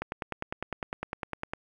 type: click train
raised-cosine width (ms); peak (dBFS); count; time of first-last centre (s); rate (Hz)
0.5; -17; 16; 0.02-1.535; 9.9
effects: 9-bit